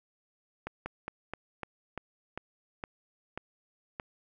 slowing click train, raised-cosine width 0.5 ms, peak -21 dBFS, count 10, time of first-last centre 0.67-3.999 s, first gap 190 ms, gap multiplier 1.16, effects none

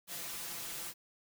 white noise with comb filter, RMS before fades -42 dBFS, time 0.07-0.94 s, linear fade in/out 50 ms, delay 5.9 ms, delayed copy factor +0.95, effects none

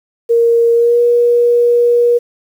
sine tone with pitch glide, 466.2 to 478.2 Hz, A#4 to A#4, 0 to +44 cents, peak -7 dBFS, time 0.29-2.19 s, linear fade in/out 20 ms, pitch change +44 cents, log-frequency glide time 0.73-1 s, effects 7-bit

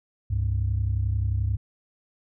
sine tone pair together, 69.5 / 100.85 Hz, C#2 / G2, +5 / +50 cents, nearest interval tritone, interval 645 cents, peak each -25 / -23 dBFS, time 0.3-1.57 s, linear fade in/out 10 ms, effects tanh soft clip ceiling -16 dBFS

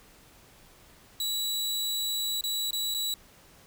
sawtooth tone with dropouts, 3917 Hz, B7, 15 cents flat, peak -25 dBFS, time 1.2-3.14 s, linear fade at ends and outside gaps 2 ms, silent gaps 2.41-2.438 / 2.708-2.73 / 2.942-2.946 s, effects pink hiss -56 dBFS RMS until 3.66 s

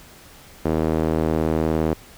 sawtooth tone with band-pass filter, 79.4 Hz, D#2, 36 cents sharp, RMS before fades -21 dBFS, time 0.65-1.94 s, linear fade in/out 5 ms, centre 400 Hz, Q 1.1, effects pink hiss -46 dBFS RMS until 2.17 s

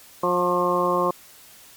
harmonic tone with a mistuned harmonic, 178.2 Hz, F3, 35 cents sharp, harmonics 1 / 2 / 3 / 4 / 5 / 6 / 7, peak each -30 / -25 / -24 / -31 / -30 / -22 / -33 dBFS, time 0.23-1.11 s, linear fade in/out 5 ms, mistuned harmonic 7, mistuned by -72 cents, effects white hiss -48 dBFS RMS until 1.76 s + MP3 96 kbps

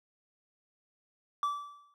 triangle tone with exponential decay, 1159 Hz, D6, 23 cents flat, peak -24 dBFS, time 1.43-1.94 s, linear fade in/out 1 ms, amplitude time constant 110 ms, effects none

